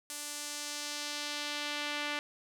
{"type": "tone with band-pass filter sweep", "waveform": "sawtooth", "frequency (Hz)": 293.7, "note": "D4", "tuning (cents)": 0, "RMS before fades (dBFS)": -38, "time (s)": [0.1, 2.19], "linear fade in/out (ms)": 0, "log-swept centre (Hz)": [9000, 2500], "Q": 1.1, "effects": []}